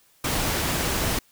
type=noise; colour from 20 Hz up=pink; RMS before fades=-25 dBFS; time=0.24-1.19 s; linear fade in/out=5 ms; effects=white hiss -60 dBFS RMS until 1.31 s